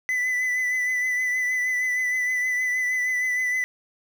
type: tone with vibrato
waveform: triangle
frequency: 2000 Hz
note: B6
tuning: 21 cents sharp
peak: -20 dBFS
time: 0.09-3.64 s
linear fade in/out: 0 ms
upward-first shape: triangle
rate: 6.4 Hz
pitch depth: 30 cents each way
effects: 8-bit